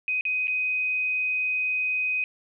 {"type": "tone with dropouts", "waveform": "sine", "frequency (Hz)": 2508, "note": "D#7", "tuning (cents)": 13, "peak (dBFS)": -23, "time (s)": [0.08, 2.24], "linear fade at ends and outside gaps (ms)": 1, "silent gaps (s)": [[0.21, 0.252], [0.472, 0.48]], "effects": []}